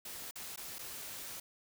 white noise with dropouts, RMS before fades -45 dBFS, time 0.05-1.4 s, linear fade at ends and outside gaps 5 ms, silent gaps 0.311-0.356 / 0.561-0.574 / 0.785-0.79 s, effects none

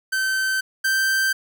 45% pulse tone pair in turn, 1543 / 1561.8 Hz, G6 / G6, -28 / -7 cents, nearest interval unison, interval 21 cents, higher second, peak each -20 / -18 dBFS, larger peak second, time 0.12-0.61 / 0.84-1.33 s, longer neither, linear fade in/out 10 ms, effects none

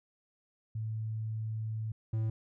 sine / triangle tone pair in turn, 110 / 110.7 Hz, A2 / A2, 0 / +11 cents, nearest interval unison, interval 11 cents, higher second, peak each -33 / -27 dBFS, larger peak second, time 0.75-1.92 / 2.13-2.3 s, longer first, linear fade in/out 5 ms, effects none

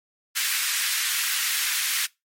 pink high-pass noise, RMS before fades -25 dBFS, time 0.35-2.07 s, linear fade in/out 20 ms, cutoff 1600 Hz, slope 24 dB/octave, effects noise-tail reverb RT60 0.2 s tail -22 dB re dry + MP3 64 kbps

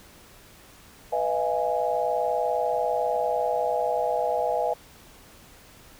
sine chord, F half-diminished seventh, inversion second, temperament equal with one note detuned, 493.9 / 622.3 / 682.5 / 830.6 Hz, Cb5 / Eb5 / F5 / Ab5, 0 / 0 / -40 / 0 cents, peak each -28 dBFS, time 1.12-4.74 s, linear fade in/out 10 ms, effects pink hiss -51 dBFS RMS until 5.99 s

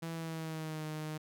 sawtooth tone with pitch glide, 164.81 to 154.66 Hz, E3 to D#3, 0 to -10 cents, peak -34 dBFS, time 0.02-1.18 s, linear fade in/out 10 ms, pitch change -110 cents, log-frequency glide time 0.13-0.85 s, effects none

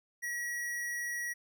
square tone, 1917 Hz, A#6, 48 cents sharp, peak -35 dBFS, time 0.22-1.34 s, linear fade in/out 20 ms, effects none

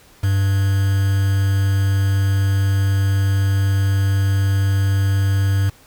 triangle tone with quantisation, 98 Hz, G2, in tune, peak -12 dBFS, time 0.23-5.7 s, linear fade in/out 10 ms, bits 5, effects pink hiss -49 dBFS RMS until 5.86 s

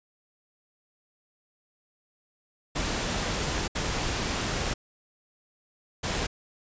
pink noise bursts at uneven times, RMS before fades -29 dBFS, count 3, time 2.75-3.68 / 3.75-4.74 / 6.03-6.27 s, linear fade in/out 10 ms, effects resampled to 16000 Hz

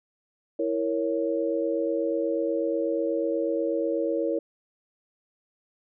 sine chord, A# diminished, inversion second, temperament equal, 329.6 / 466.2 / 554.4 Hz, E4 / A#4 / C#5, 0 / 0 / 0 cents, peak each -28 dBFS, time 0.59-4.39 s, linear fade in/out 5 ms, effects none

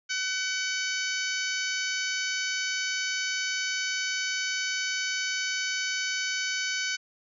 harmonic tone, 755 Hz, F#5, 35 cents sharp, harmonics 2 / 3 / 4 / 5 / 6 / 7 / 8 / 9, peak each -32 / -34 / -36 / -42 / -36 / -39 / -36 / -43 dBFS, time 0.09-6.97 s, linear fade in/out 20 ms, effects none

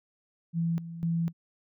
sine tone with tremolo, 167.1 Hz, E3, 24 cents sharp, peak -25 dBFS, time 0.53-1.33 s, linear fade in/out 50 ms, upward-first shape square, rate 2 Hz, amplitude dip 75%, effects none

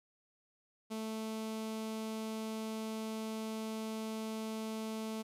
sawtooth tone with notch filter, 220 Hz, A3, in tune, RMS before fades -40 dBFS, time 0.9-5.23 s, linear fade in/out 20 ms, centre 1700 Hz, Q 2, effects resampled to 32000 Hz + 12-bit

